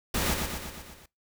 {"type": "noise with echo", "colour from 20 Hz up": "pink", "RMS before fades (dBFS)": -28, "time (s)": [0.14, 0.34], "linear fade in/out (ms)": 5, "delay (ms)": 120, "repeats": 6, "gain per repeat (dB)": -4, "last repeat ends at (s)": 1.06, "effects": ["noise-tail reverb RT60 0.2 s tail -22 dB re dry"]}